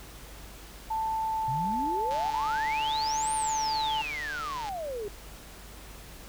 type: tone with pitch glide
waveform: sine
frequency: 884 to 875.4 Hz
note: A5 to A5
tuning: +8 to -9 cents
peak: -27 dBFS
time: 0.9-4.02 s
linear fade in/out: 10 ms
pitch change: -17 cents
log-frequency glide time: 1.2-1.93 s
type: exponential two-way sweep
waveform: sine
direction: up then down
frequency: 123.47 to 9410 to 395.4 Hz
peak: -32 dBFS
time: 1.48-5.08 s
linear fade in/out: 0 ms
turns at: 3.34 s
type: click train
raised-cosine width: 0.2 ms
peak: -24 dBFS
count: 388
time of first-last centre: 2.11-4.69 s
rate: 150 Hz
effects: added 50 Hz sine -47 dBFS peak until 6.28 s + pink hiss -48 dBFS RMS until 6.28 s